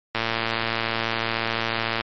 click train, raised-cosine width 0.3 ms, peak -7 dBFS, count 213, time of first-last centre 0.15-2.01 s, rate 114 Hz, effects MP3 32 kbps

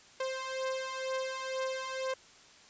sawtooth beating tone pair, 523.3 / 525.4 Hz, C5 / C5, 0 / +7 cents, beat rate 2.1 Hz, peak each -34 / -32 dBFS, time 0.2-2.14 s, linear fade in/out 5 ms, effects white hiss -57 dBFS RMS until 2.69 s + resampled to 16000 Hz

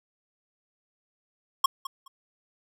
square tone with echo, 1085 Hz, C#6, 37 cents flat, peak -17 dBFS, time 1.64-1.66 s, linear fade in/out 5 ms, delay 210 ms, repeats 2, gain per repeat -15 dB, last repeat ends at 2.08 s, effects none

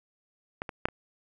clicks, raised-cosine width 0.5 ms, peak -17 / -21 / -8 / -26 dBFS, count 4, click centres 0.619 / 0.692 / 0.855 / 0.886 s, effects none

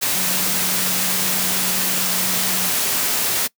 sine tone in noise, 185 Hz, F#3, in tune, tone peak -30 dBFS, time 0.14-2.7 s, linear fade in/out 20 ms, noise white, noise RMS -20 dBFS, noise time 0.01-3.48 s, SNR -13 dB, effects noise-tail reverb RT60 0.1 s tail -23 dB re dry + high-pass 100 Hz 12 dB/octave

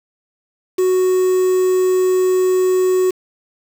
triangle tone with quantisation, 370 Hz, F#4, in tune, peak -10 dBFS, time 0.78-3.11 s, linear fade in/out 10 ms, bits 5, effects none

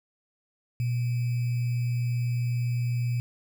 sine tone with sample-and-hold, 121.1 Hz, B2, 34 cents flat, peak -24 dBFS, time 0.8-3.2 s, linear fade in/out 0 ms, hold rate 2450 Hz, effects none

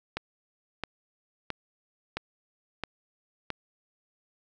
click train, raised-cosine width 0.3 ms, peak -15 dBFS, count 6, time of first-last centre 0.17-3.503 s, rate 1.5 Hz, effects none

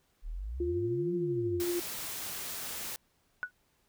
sine exponential two-way sweep, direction up then down, 34.21 to 184.3 to 82.1 Hz, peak -35 dBFS, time 0.22-1.63 s, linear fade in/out 50 ms, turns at 1.14 s
sine tone with tremolo, 349.2 Hz, F4, in tune, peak -28 dBFS, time 0.6-1.8 s, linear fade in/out 5 ms, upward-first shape triangle, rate 13 Hz, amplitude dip 35%
white noise, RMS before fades -39 dBFS, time 1.6-2.96 s, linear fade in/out 0 ms
sine tone with exponential decay, 1474 Hz, F#6, 7 cents flat, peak -27 dBFS, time 3.43-3.51 s, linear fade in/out 0 ms, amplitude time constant 17 ms
effects pink hiss -72 dBFS RMS until 3.88 s

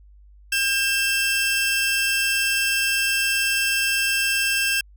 sawtooth tone pair together, 1600 / 2673 Hz, G6 / E7, +35 / +23 cents, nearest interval major sixth, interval 888 cents, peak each -20 / -18 dBFS, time 0.52-4.81 s, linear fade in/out 5 ms, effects added 50 Hz sine -46 dBFS peak until 4.96 s

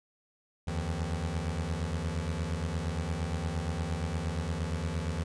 25% pulse beating tone pair, 77.78 / 86.38 Hz, D#2 / F2, 0 / -18 cents, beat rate 8.6 Hz, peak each -30 dBFS, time 0.67-5.24 s, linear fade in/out 10 ms, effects resampled to 22050 Hz

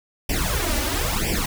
pink noise with flanger, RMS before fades -23 dBFS, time 0.29-1.46 s, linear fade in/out 5 ms, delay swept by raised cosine 0.37 to 3.47 ms, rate 1 Hz, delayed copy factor +1, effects none

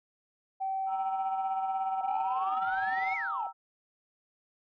sine tone with pitch glide, 770 to 763.4 Hz, G5 to G5, -31 to -46 cents, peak -29 dBFS, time 0.6-3.15 s, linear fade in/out 20 ms, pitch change -15 cents, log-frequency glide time 0.72-2.97 s
sine chord, E diminished, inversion first, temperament equal, 784 / 932.3 / 1318.5 Hz, G5 / Bb5 / E6, 0 / 0 / 0 cents, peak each -39 / -40 / -40 dBFS, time 0.86-3.53 s, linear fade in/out 50 ms
sine exponential two-way sweep, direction up then down, 740 to 2256 to 740 Hz, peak -31 dBFS, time 2.01-3.47 s, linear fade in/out 2 ms, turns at 3.15 s
effects tanh soft clip ceiling -22 dBFS

